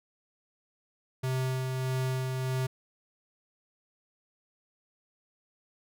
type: tone with tremolo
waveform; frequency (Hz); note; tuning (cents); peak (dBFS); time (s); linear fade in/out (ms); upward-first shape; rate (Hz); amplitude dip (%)
square; 130; C3; -11; -28; 1.23-2.67; 10; sine; 1.6; 30
effects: none